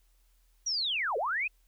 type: linear two-way sweep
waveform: sine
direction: down then up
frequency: 5860 to 409.7 to 2613 Hz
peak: -28 dBFS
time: 0.66-1.48 s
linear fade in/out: 10 ms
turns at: 1.17 s
effects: added 41 Hz sine -63 dBFS peak until 1.67 s + white hiss -73 dBFS RMS until 1.67 s